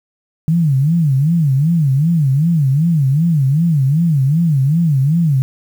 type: tone with vibrato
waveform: sine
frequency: 150.6 Hz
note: D3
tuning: 44 cents sharp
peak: -10 dBFS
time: 0.48-5.42 s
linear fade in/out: 0 ms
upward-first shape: sine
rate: 2.6 Hz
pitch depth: 230 cents each way
effects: 7-bit